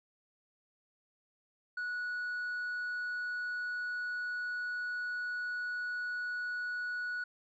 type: tone with tanh clipping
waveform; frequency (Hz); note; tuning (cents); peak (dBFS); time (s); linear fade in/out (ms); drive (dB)
sine; 1467; F#6; -15; -35; 1.77-7.24; 5; 2
effects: none